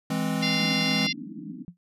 square chord, E augmented, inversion none, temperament equal, 164.81 / 207.7 / 261.6 Hz, E3 / G#3 / B#3, 0 / 0 / 0 cents, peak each -30 dBFS, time 0.1-1.07 s, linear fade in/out 5 ms
harmonic tone, 695 Hz, F5, 9 cents flat, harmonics 3 / 4 / 5 / 6 / 7 / 8, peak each -30 / -31 / -32 / -33 / -33 / -34 dBFS, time 0.42-1.13 s, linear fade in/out 10 ms
white band-pass noise, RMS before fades -38 dBFS, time 0.56-1.65 s, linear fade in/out 20 ms, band 160 to 310 Hz, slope 96 dB/octave
sine tone with exponential decay, 174.61 Hz, F3, in tune, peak -32 dBFS, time 1.68-1.77 s, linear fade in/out 0 ms, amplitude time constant 19 ms
effects resampled to 32000 Hz

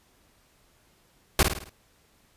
pink noise with echo, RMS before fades -18 dBFS, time 1.39-1.43 s, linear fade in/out 2 ms, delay 53 ms, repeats 5, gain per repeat -6 dB, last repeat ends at 1.695 s, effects pink hiss -63 dBFS RMS until 2.36 s + resampled to 32000 Hz

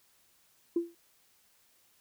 sine tone with exponential decay, 340.6 Hz, F4, 43 cents flat, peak -22 dBFS, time 0.76-0.95 s, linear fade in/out 5 ms, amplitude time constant 40 ms, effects tanh soft clip ceiling -18 dBFS + white hiss -67 dBFS RMS until 2 s

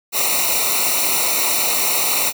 white noise with comb filter, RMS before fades -18 dBFS, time 0.12-2.33 s, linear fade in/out 50 ms, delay 0.61 ms, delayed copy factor -0.95, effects none

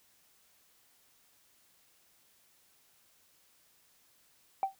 sine tone with exponential decay, 776 Hz, G5, 18 cents flat, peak -22 dBFS, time 4.63-4.75 s, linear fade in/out 1 ms, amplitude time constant 24 ms, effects tanh soft clip ceiling -22 dBFS + white hiss -67 dBFS RMS until 4.79 s

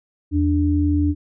sine tone pair together, 82.8 / 293.7 Hz, E2 / D4, +8 / 0 cents, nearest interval octave + minor seventh, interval 2192 cents, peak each -18 dBFS, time 0.31-1.15 s, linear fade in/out 50 ms, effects none

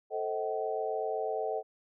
sine chord, A diminished seventh, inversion none, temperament just, 440 / 528 / 633.6 / 760.3 Hz, A4 / C5 / Eb5 / Gb5, 0 / +16 / +31 / +47 cents, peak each -34 / -39 / -36 / -36 dBFS, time 0.1-1.63 s, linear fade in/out 50 ms, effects none

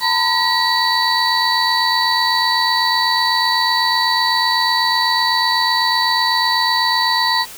sine tone cluster, 914 / 1002 / 1919 / 3963 / 4544 Hz, A#5 / B5 / A#6 / B7 / C#8, -34 / +25 / +50 / +5 / +42 cents, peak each -20 dBFS, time 0-7.46 s, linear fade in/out 50 ms, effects white hiss -35 dBFS RMS until 7.57 s

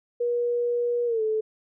sine tone with pitch glide, 480.2 to 435.3 Hz, B4 to A4, -49 to -19 cents, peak -22 dBFS, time 0.2-1.41 s, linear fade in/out 10 ms, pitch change -170 cents, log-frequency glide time 1.06-1.22 s, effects none

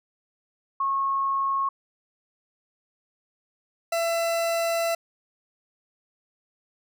sine / 40% pulse tone pair in turn, 1092 / 670.2 Hz, C#6 / E5, -26 / +29 cents, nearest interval minor sixth, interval 845 cents, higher first, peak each -22 dBFS, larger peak neither, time 0.8-1.69 / 3.92-4.95 s, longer second, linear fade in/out 5 ms, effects none

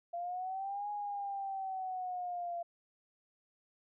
sine linear two-way sweep, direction up then down, 684 to 830.6 to 684 Hz, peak -36 dBFS, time 0.13-2.63 s, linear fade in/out 10 ms, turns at 0.9 s, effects none

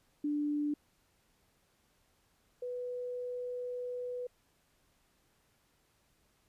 sine tone pair in turn, 294.4 / 494.1 Hz, D4 / B4, +4 / +1 cents, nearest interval major sixth, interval 897 cents, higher second, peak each -30 / -36 dBFS, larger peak first, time 0.24-0.74 / 2.62-4.27 s, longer second, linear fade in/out 5 ms, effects pink hiss -72 dBFS RMS until 6.48 s + resampled to 32000 Hz

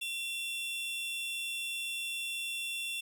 45% pulse tone pair together, 2722 / 3475 Hz, F7 / A7, -45 / -22 cents, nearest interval major third, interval 423 cents, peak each -37 / -39 dBFS, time 0.01-3.01 s, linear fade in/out 10 ms, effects none

